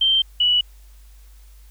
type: tone pair in turn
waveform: sine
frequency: 3136 / 2946 Hz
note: G7 / F#7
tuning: 0 / -8 cents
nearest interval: minor second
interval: 108 cents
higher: first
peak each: -14 dBFS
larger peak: neither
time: 0.01-0.22 / 0.4-0.61 s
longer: neither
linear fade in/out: 5 ms
effects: added 50 Hz sine -43 dBFS peak until 1.7 s + white hiss -57 dBFS RMS until 1.7 s